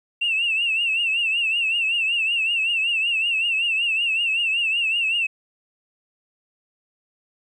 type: tone with vibrato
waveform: sine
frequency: 2709 Hz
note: E7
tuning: 47 cents sharp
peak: -18 dBFS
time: 0.21-5.27 s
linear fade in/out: 10 ms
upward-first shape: triangle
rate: 5.3 Hz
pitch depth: 110 cents each way
effects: tanh soft clip ceiling -14 dBFS + 10-bit